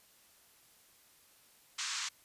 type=band-pass noise; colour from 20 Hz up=white; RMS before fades=-38 dBFS; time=1.78-2.09 s; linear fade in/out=10 ms; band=1000 to 7500 Hz; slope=48 dB/octave; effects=white hiss -64 dBFS RMS until 2.24 s + resampled to 32000 Hz